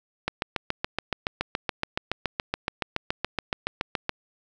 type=click train; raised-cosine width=0.3 ms; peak=-9 dBFS; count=28; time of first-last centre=0.28-4.094 s; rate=7.08 Hz; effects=none